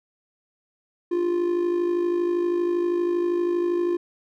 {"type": "tone with amplitude modulation", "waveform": "triangle", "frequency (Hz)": 349.2, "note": "F4", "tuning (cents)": 0, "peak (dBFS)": -16, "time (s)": [1.11, 3.97], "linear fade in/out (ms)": 10, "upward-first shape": "sine", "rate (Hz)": 52.6, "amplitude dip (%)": 55, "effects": []}